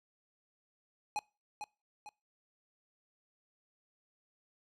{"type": "tone with echo", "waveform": "square", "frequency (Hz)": 836, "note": "G#5", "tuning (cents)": 11, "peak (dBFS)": -33, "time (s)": [1.16, 1.19], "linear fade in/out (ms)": 0, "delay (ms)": 450, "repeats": 2, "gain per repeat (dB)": -7, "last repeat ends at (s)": 2.09, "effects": ["noise-tail reverb RT60 0.3 s tail -25 dB re dry", "low-pass 9000 Hz 12 dB/octave"]}